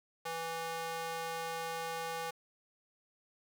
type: tone with high-pass filter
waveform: square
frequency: 164.81 Hz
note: E3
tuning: in tune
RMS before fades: -39 dBFS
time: 0.25-2.31 s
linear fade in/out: 10 ms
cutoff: 680 Hz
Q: 1.5
effects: 10-bit